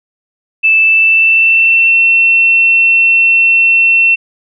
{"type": "tone with pitch glide", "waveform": "sine", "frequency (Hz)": [2637, 2700], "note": ["E7", "E7"], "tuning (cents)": [0, 41], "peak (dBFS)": -5, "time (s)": [0.63, 4.16], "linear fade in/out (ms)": 20, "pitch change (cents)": 41, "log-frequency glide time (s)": [0.77, 1.95], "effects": []}